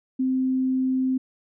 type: tone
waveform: sine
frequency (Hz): 259.9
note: C4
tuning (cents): -11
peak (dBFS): -20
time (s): 0.19-1.18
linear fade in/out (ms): 10
effects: none